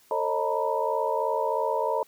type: tone cluster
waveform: sine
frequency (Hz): 446.3 / 540 / 616 / 910 / 973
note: A4 / C#5 / D#5 / A#5 / B5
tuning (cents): +25 / -45 / -17 / -42 / -26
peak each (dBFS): -30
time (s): 0.11-2.03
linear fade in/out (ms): 2
effects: white hiss -59 dBFS RMS until 2.07 s